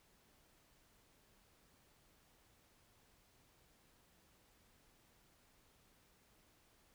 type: silence
effects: pink hiss -71 dBFS RMS until 6.94 s